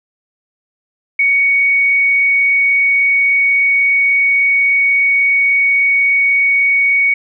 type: tone with frequency modulation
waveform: sine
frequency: 2235 Hz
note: C#7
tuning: 14 cents sharp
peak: -9 dBFS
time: 1.19-7.14 s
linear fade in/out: 5 ms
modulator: 56.4 Hz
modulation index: 0.26
effects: none